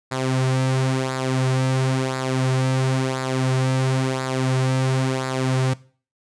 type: tone with flanger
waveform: sawtooth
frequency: 130.81 Hz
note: C3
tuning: in tune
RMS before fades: -21 dBFS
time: 0.11-5.74 s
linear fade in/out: 10 ms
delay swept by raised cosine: 0.33 to 4.93 ms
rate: 0.97 Hz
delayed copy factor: -0.6
effects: noise-tail reverb RT60 0.4 s tail -19 dB re dry + resampled to 22050 Hz